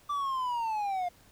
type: linear sweep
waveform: triangle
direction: down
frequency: 1174.7 to 698.5 Hz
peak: -27 dBFS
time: 0.09-1.09 s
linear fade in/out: 10 ms
effects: pink hiss -60 dBFS RMS until 1.31 s